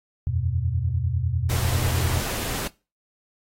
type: chord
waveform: sine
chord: E suspended second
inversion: none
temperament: equal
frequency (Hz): 82.41 / 92.5 / 123.47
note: E2 / F#2 / B2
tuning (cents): 0 / 0 / 0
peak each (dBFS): -26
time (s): 0.27-2.2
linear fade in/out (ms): 0
type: noise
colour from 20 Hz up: pink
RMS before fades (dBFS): -29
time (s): 1.49-2.68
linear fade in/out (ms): 10
effects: noise-tail reverb RT60 0.3 s tail -22 dB re dry + AAC 48 kbps